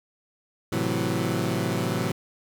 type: chord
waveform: 20% pulse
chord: F# half-diminished seventh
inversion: first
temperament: equal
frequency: 110 / 130.81 / 164.81 / 185 Hz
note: A2 / C3 / E3 / F#3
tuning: 0 / 0 / 0 / 0 cents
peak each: -25 dBFS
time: 0.72-2.12 s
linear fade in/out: 5 ms
effects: none